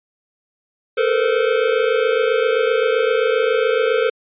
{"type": "tone cluster", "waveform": "square", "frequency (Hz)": [437.4, 464.9, 513], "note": ["A4", "A#4", "C5"], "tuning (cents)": [-10, -5, -34], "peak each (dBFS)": -20, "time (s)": [0.97, 4.1], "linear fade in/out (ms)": 10, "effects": ["resampled to 8000 Hz"]}